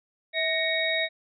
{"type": "tone cluster", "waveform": "sine", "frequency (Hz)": [649, 1867, 2230, 3777], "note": ["E5", "A#6", "C#7", "A#7"], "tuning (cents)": [-27, 2, 10, 22], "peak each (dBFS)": -29, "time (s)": [0.33, 1.09], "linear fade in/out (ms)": 50, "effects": []}